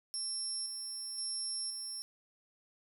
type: tone with tremolo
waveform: 25% pulse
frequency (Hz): 5400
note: E8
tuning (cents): +41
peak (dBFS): -31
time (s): 0.14-2.02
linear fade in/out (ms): 0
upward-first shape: square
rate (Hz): 0.96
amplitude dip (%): 35
effects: 10-bit